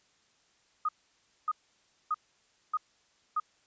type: tone bursts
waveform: sine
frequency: 1244.5 Hz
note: D#6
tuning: in tune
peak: -26 dBFS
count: 5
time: 0.85-3.4 s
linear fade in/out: 5 ms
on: 38 ms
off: 590 ms
effects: white hiss -68 dBFS RMS until 3.66 s + resampled to 16000 Hz